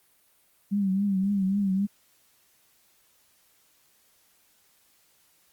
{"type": "tone with vibrato", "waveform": "sine", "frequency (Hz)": 196, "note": "G3", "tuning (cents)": 0, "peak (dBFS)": -22, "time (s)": [0.71, 1.87], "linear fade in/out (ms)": 20, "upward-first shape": "triangle", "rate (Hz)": 3.7, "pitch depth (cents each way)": 87, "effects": ["white hiss -64 dBFS RMS until 5.52 s", "Opus 32 kbps"]}